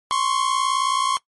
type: tone pair together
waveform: 45% pulse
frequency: 1046 / 1105.2 Hz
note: C6 / C#6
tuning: -1 / -6 cents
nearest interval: minor second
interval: 95 cents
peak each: -22 dBFS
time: 0.11-1.17 s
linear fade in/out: 0 ms
effects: noise-tail reverb RT60 0.1 s tail -20 dB re dry + MP3 48 kbps